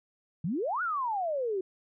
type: exponential two-way sweep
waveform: sine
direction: up then down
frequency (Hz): 146.83 to 1487 to 363.1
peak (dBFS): -28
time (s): 0.44-1.61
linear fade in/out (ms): 5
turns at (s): 0.82
effects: none